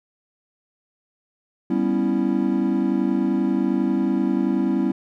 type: chord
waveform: triangle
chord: C# half-diminished seventh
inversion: second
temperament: equal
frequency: 196 / 246.9 / 277.2 / 329.6 Hz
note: G3 / B3 / C#4 / E4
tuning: 0 / 0 / 0 / 0 cents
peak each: -22 dBFS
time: 1.7-4.92 s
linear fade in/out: 5 ms
effects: none